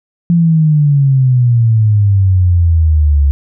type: exponential sweep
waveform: sine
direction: down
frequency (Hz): 173.2 to 69.3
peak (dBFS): -6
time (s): 0.3-3.31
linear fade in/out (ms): 0
effects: none